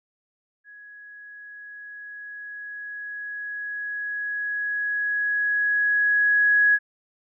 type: tone with level ramp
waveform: sine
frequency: 1671 Hz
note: G#6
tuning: 10 cents sharp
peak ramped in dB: -43 to -14 dBFS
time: 0.64-6.79 s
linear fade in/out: 50 ms
effects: none